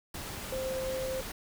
sine tone in noise, 523.3 Hz, C5, in tune, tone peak -32 dBFS, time 0.52-1.21 s, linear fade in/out 5 ms, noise pink, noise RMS -40 dBFS, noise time 0.14-1.32 s, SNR +5 dB, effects none

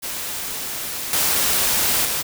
white noise with level steps, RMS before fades -28 / -19 / -23 dBFS, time 0.02-2.23 s, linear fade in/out 20 ms, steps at 1.13 / 2.05 s, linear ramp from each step 2 ms, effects none

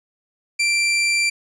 sawtooth tone, 2355 Hz, D7, 4 cents sharp, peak -13 dBFS, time 0.59-1.3 s, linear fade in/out 10 ms, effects resampled to 22050 Hz

